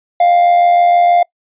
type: tone with amplitude modulation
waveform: triangle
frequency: 700 Hz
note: F5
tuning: 4 cents sharp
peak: -3 dBFS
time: 0.2-1.23 s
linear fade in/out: 5 ms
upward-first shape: sine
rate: 86.3 Hz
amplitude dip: 45%
effects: noise-tail reverb RT60 0.1 s tail -24 dB re dry + resampled to 8000 Hz